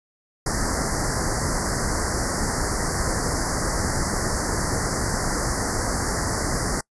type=band-stop noise; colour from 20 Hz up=pink; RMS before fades=-24 dBFS; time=0.46-6.81 s; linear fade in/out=5 ms; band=2000 to 4600 Hz; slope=96 dB/octave; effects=noise-tail reverb RT60 0.1 s tail -25 dB re dry + resampled to 24000 Hz